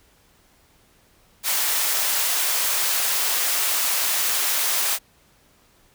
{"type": "high-pass noise", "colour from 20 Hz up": "white", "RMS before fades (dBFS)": -22, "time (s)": [1.43, 4.99], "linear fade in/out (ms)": 50, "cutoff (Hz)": 600, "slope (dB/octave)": 12, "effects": ["pink hiss -58 dBFS RMS until 5.94 s"]}